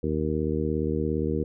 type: harmonic tone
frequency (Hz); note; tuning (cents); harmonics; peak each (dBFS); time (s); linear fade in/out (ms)
77.3; D#2; -11; 1 / 2 / 3 / 4 / 5 / 6; -31 / -31 / -31 / -31 / -31 / -31; 0.03-1.44; 5
effects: none